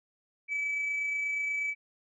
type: tone with amplitude modulation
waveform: sine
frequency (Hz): 2297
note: D7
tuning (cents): -39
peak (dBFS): -26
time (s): 0.48-1.75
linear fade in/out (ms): 50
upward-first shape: sine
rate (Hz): 28.3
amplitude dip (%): 30
effects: tanh soft clip ceiling -26 dBFS